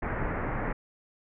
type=low-pass noise; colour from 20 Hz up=pink; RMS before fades=-31 dBFS; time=0.02-0.73 s; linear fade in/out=10 ms; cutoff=2100 Hz; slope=48 dB/octave; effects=none